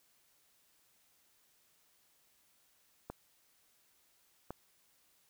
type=clicks; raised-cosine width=1 ms; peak=-27 dBFS; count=2; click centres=3.1 / 4.506 s; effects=white hiss -71 dBFS RMS until 5.29 s